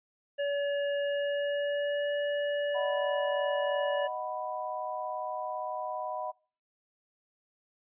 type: tone with pitch glide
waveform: square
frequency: 570 to 579.3 Hz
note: C#5 to D5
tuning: +48 to -24 cents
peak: -29 dBFS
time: 0.38-4.08 s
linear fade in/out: 20 ms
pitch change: +28 cents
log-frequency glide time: 1.01-2.11 s
type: chord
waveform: sine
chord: B major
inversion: first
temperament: equal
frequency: 622.3 / 740 / 987.8 Hz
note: D#5 / F#5 / B5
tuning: 0 / 0 / 0 cents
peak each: -37 dBFS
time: 2.74-6.32 s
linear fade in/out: 20 ms
effects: noise-tail reverb RT60 0.4 s tail -25 dB re dry + resampled to 8000 Hz